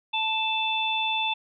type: harmonic tone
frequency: 880 Hz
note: A5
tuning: in tune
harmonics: 1 / 3 / 4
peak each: -28 / -28 / -28 dBFS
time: 0.13-1.34 s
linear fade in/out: 10 ms
effects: none